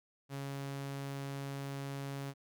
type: tone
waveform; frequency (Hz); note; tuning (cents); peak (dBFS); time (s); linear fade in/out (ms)
sawtooth; 138.6; C#3; 0; -35; 0.29-2.34; 50
effects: none